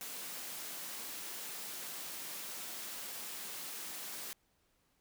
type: high-pass noise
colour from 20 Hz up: white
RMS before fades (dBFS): -44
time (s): 0.01-4.33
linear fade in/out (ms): 0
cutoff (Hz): 160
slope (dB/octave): 24
effects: pink hiss -75 dBFS RMS until 5 s